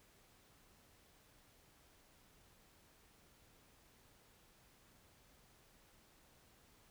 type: silence
effects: pink hiss -68 dBFS RMS until 6.9 s